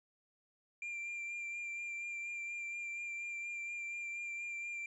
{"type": "tone with vibrato", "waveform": "triangle", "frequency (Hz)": 2378, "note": "D7", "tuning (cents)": 21, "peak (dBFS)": -38, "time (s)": [0.82, 4.86], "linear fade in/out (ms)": 2, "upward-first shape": "sine", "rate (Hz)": 4.2, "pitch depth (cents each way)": 19, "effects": ["resampled to 24000 Hz"]}